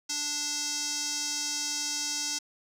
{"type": "tone with band-pass filter", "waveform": "square", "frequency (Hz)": 293.7, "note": "D4", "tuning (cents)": 0, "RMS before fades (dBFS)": -32, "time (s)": [0.09, 2.39], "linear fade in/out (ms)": 10, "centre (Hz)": 5900, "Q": 3.9, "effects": ["10-bit"]}